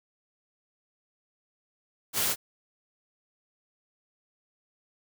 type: noise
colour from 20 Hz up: white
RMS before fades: -27 dBFS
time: 2.13-2.36 s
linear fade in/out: 50 ms
effects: none